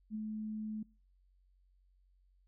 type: tone with ADSR envelope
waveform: sine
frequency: 215.6 Hz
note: A3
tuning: 35 cents flat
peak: -35 dBFS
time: 0.1-0.83 s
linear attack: 50 ms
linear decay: 13 ms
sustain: -2 dB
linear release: 6 ms
effects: noise-tail reverb RT60 0.4 s tail -25 dB re dry + added 46 Hz sine -66 dBFS peak until 2.47 s